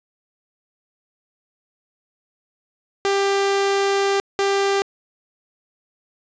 sawtooth tone bursts at uneven times, 395.7 Hz, G4, 16 cents sharp, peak -13 dBFS, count 2, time 3.05-4.2 / 4.39-4.82 s, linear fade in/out 0 ms, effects resampled to 16000 Hz + 7-bit

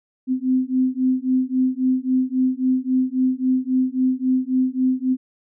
sine beating tone pair, 255.8 / 259.5 Hz, C4 / C4, -39 / -14 cents, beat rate 3.7 Hz, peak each -20 dBFS, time 0.27-5.17 s, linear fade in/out 50 ms, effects none

